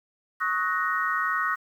sine chord, D# minor seventh, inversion third, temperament equal with one note detuned, 1108.7 / 1270.7 / 1480 / 1864.7 Hz, C#6 / D#6 / F#6 / A#6, 0 / +36 / 0 / 0 cents, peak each -30 / -28 / -29 / -29 dBFS, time 0.4-1.56 s, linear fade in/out 20 ms, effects 9-bit

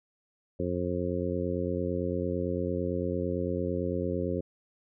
harmonic tone, 88.9 Hz, F2, 31 cents sharp, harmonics 1 / 2 / 3 / 4 / 5 / 6, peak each -35 / -35 / -35 / -35 / -35 / -35 dBFS, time 0.59-4.41 s, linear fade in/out 10 ms, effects none

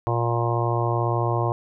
harmonic tone, 118 Hz, A#2, 22 cents sharp, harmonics 1 / 3 / 4 / 5 / 6 / 7 / 8 / 9, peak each -23 / -28 / -32 / -31 / -30 / -33 / -31 / -30 dBFS, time 0.07-1.52 s, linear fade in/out 0 ms, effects none

